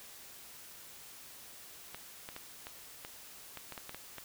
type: clicks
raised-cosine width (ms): 0.3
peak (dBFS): -27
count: 11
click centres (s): 1.946 / 2.289 / 2.364 / 2.669 / 3.049 / 3.573 / 3.723 / 3.778 / 3.894 / 3.946 / 4.183
effects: white hiss -52 dBFS RMS until 4.24 s